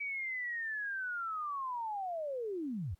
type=linear sweep; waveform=sine; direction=down; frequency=2292 to 69.3 Hz; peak=-35 dBFS; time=0-2.95 s; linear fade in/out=10 ms; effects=pink hiss -75 dBFS RMS until 2.99 s + AAC 64 kbps

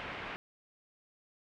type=low-pass noise; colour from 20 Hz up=white; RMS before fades=-42 dBFS; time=0-0.36 s; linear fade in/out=0 ms; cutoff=2600 Hz; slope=24 dB/octave; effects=none

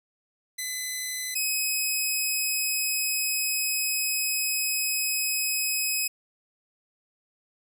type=tone pair in turn; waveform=10% pulse; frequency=2016 / 2540 Hz; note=B6 / D#7; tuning=+35 / +35 cents; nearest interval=major third; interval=400 cents; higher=second; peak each=-21 / -16 dBFS; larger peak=second; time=0.58-1.35 / 1.35-6.08 s; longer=second; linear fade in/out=10 ms; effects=none

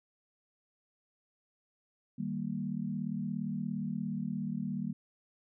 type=chord; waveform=sine; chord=Eb major; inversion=none; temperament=equal; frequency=155.56 / 196 / 233.1 Hz; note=Eb3 / G3 / Bb3; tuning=0 / 0 / 0 cents; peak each=-39 / -36 / -37 dBFS; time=2.18-4.93 s; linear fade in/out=10 ms; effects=none

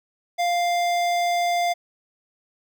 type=tone with notch filter; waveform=square; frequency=698.5 Hz; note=F5; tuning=in tune; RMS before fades=-22 dBFS; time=0.38-1.74 s; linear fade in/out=20 ms; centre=11000 Hz; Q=0.94; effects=none

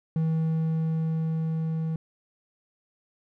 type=tone with level ramp; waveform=triangle; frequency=160.7 Hz; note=E3; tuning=44 cents flat; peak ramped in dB=-20 to -24 dBFS; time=0.16-1.96 s; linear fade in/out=2 ms; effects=none

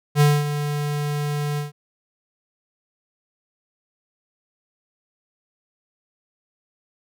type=tone with ADSR envelope; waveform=square; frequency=146.83 Hz; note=D3; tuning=in tune; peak=-12 dBFS; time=0.15-1.72 s; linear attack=58 ms; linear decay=230 ms; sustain=-11 dB; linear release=140 ms; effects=none

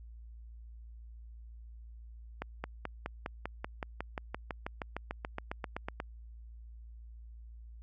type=accelerating click train; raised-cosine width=0.5 ms; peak=-21 dBFS; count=23; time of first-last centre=2.42-6.001 s; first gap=220 ms; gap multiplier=0.97; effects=added 57 Hz sine -47 dBFS peak until 7.82 s

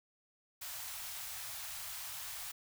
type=band-stop noise; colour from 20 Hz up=white; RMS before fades=-44 dBFS; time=0.61-2.52 s; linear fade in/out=10 ms; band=130 to 640 Hz; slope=48 dB/octave; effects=none

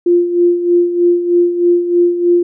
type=tone with tremolo; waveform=sine; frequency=349.2 Hz; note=F4; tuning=in tune; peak=-6 dBFS; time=0.06-2.43 s; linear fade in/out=5 ms; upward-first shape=sine; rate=3.2 Hz; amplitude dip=65%; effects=none

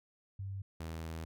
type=tone pair in turn; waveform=sine / sawtooth; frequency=97.5 / 81.08 Hz; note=G2 / E2; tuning=-9 / -28 cents; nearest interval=minor third; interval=319 cents; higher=first; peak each=-38 / -36 dBFS; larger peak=second; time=0.39-0.62 / 0.8-1.25 s; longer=second; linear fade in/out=5 ms; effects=none

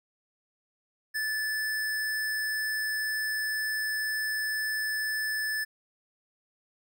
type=tone; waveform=square; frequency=1743 Hz; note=A6; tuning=17 cents flat; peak=-29 dBFS; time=1.14-5.65 s; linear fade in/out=20 ms; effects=none

